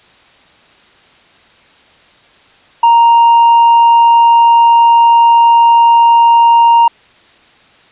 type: tone with tanh clipping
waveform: triangle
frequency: 932.3 Hz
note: A#5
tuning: in tune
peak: -4 dBFS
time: 2.83-6.88 s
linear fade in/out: 5 ms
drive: 7 dB
effects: white hiss -45 dBFS RMS until 7.91 s + resampled to 8000 Hz